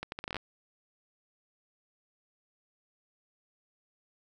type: accelerating click train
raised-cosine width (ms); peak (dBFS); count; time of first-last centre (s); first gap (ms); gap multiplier
0.3; -20; 10; 0.03-0.367; 91; 0.75
effects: none